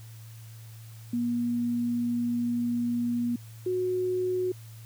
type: tone pair in turn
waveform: sine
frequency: 239.2 / 366.5 Hz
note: A#3 / F#4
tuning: +45 / -16 cents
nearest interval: perfect fifth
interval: 739 cents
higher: second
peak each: -25 dBFS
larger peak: neither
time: 1.13-3.36 / 3.66-4.52 s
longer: first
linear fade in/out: 5 ms
effects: added 112 Hz sine -43 dBFS peak until 4.85 s + white hiss -55 dBFS RMS until 4.85 s